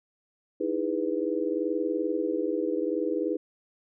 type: chord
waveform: sine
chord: E major seventh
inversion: third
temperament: just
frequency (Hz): 309 / 329.6 / 412 / 494.4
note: D#4 / E4 / G#4 / B4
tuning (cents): -12 / 0 / -14 / +2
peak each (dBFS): -31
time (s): 0.6-3.37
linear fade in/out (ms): 10
effects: none